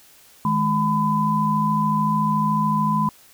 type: tone cluster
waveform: sine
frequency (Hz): 157.3 / 211 / 1006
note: D#3 / G#3 / B5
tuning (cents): +19 / +28 / +32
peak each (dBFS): -24 / -22 / -20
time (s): 0.45-3.09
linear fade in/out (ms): 2
effects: white hiss -51 dBFS RMS until 3.33 s